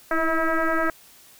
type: tone with frequency modulation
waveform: sine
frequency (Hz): 643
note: E5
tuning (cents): -43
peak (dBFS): -19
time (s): 0.11-0.9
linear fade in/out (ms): 2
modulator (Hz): 324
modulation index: 3.5
effects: white hiss -51 dBFS RMS until 1.39 s